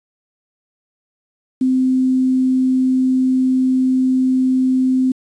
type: tone with quantisation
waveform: sine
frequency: 258.5 Hz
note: C4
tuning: 21 cents flat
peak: -12 dBFS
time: 1.61-5.12 s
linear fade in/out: 5 ms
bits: 7
effects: resampled to 22050 Hz